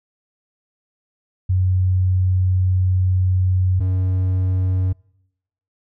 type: tone pair in turn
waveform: sine / triangle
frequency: 92.5 / 92.87 Hz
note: F#2 / F#2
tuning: 0 / +7 cents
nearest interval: unison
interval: 7 cents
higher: second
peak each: -14 dBFS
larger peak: neither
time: 1.49-3.8 / 3.8-4.93 s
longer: first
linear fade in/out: 10 ms
effects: noise-tail reverb RT60 0.8 s tail -25 dB re dry